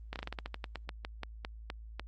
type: slowing click train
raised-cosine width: 0.3 ms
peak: -22 dBFS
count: 17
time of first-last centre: 0.13-1.996 s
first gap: 28 ms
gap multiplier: 1.17
effects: added 55 Hz sine -45 dBFS peak until 2.07 s + Opus 32 kbps